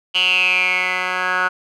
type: tone with band-pass filter sweep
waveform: 10% pulse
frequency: 183.3 Hz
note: F#3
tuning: 16 cents flat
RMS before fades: -18 dBFS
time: 0.14-1.49 s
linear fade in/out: 20 ms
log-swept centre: 3000 to 1500 Hz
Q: 9.7
effects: none

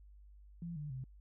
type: tone with pitch steps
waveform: sine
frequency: 169.8 / 148.68 / 130.18 Hz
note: F3 / D3 / C3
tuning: -48 / +22 / -8 cents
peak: -40 dBFS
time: 0.62-1.04 s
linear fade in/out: 2 ms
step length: 140 ms
effects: added 50 Hz sine -55 dBFS peak until 1.2 s

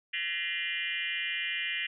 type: tone with frequency modulation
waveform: sine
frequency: 2409 Hz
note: D7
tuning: 43 cents sharp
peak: -30 dBFS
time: 0.13-1.87 s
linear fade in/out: 10 ms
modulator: 173 Hz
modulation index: 3.8
effects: none

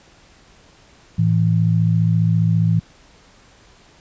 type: tone pair together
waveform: sine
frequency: 110 / 164.81 Hz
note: A2 / E3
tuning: 0 / 0 cents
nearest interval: perfect fifth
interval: 700 cents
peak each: -16 dBFS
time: 1.18-2.8 s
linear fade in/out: 10 ms
effects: pink hiss -50 dBFS RMS until 4 s + resampled to 16000 Hz

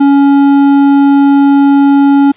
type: tone with hard clipping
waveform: sine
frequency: 280 Hz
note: C#4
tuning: 18 cents sharp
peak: -5 dBFS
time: 0-2.32 s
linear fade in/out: 10 ms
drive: 8 dB
effects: white hiss -42 dBFS RMS until 2.36 s + resampled to 8000 Hz

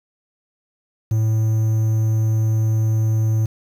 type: tone with quantisation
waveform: triangle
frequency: 110 Hz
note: A2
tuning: in tune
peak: -13 dBFS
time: 1.11-3.46 s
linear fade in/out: 5 ms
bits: 7
effects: none

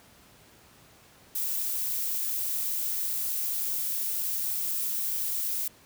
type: noise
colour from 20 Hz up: violet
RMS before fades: -30 dBFS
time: 1.35-5.68 s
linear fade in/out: 5 ms
effects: pink hiss -56 dBFS RMS until 5.85 s + high-pass 60 Hz 12 dB/octave

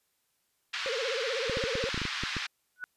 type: band-pass noise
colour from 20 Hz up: pink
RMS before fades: -35 dBFS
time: 0.73-2.47 s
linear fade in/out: 10 ms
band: 1300 to 4900 Hz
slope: 24 dB/octave
type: tone with vibrato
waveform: sine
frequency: 493.9 Hz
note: B4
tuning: in tune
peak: -31 dBFS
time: 0.86-1.89 s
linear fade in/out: 0 ms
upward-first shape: sine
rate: 16 Hz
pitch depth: 190 cents each way
type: clicks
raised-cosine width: 3 ms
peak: -22 dBFS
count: 11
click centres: 1.497 / 1.571 / 1.639 / 1.754 / 1.84 / 1.944 / 1.977 / 2.017 / 2.053 / 2.236 / 2.367 s
type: tone with exponential growth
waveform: sine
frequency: 1480 Hz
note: F#6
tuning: in tune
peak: -30 dBFS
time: 2.76-2.84 s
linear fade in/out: 0 ms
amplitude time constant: 16 ms
effects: white hiss -75 dBFS RMS until 2.96 s + resampled to 32000 Hz

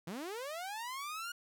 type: linear sweep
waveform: sawtooth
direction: up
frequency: 153.5 to 1444 Hz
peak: -36 dBFS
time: 0.07-1.32 s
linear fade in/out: 5 ms
effects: none

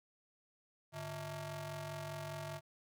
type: ring-modulated tone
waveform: sawtooth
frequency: 251 Hz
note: B3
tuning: 28 cents sharp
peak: -35 dBFS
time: 0.92-2.61 s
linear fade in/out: 50 ms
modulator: 399 Hz
effects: none

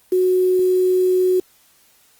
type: tone with quantisation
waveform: sine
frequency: 368.2 Hz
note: F#4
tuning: 8 cents flat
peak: -13 dBFS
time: 0.12-1.4 s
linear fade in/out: 5 ms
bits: 6
effects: white hiss -55 dBFS RMS until 2.19 s + Opus 24 kbps

